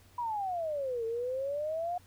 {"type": "exponential two-way sweep", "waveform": "sine", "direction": "down then up", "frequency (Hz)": [987.8, 446.6, 722], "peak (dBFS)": -31, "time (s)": [0.18, 1.98], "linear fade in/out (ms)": 5, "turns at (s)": 1.05, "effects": ["added 94 Hz sine -60 dBFS peak until 2.06 s", "pink hiss -62 dBFS RMS until 2.06 s"]}